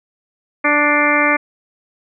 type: harmonic tone with a mistuned harmonic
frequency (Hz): 293.7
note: D4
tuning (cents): 0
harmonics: 1 / 2 / 3 / 4 / 5 / 6 / 7 / 8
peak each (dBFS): -20 / -20 / -23 / -19 / -22 / -20 / -17 / -21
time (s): 0.64-1.37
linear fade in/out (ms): 10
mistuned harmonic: 7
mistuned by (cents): +34
effects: none